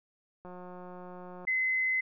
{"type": "click train", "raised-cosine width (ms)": 1, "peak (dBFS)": -33, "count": 181, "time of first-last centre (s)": [0.45, 1.45], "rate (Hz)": 180}
{"type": "tone", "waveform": "sine", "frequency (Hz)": 2044, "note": "C7", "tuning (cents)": -41, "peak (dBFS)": -26, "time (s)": [1.47, 2.01], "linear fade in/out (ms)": 10}
{"effects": []}